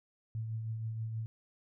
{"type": "tone with tremolo", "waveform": "sine", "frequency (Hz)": 111.6, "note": "A2", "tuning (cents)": 25, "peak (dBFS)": -33, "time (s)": [0.35, 1.26], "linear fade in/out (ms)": 0, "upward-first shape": "triangle", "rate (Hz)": 6.3, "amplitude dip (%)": 40, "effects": []}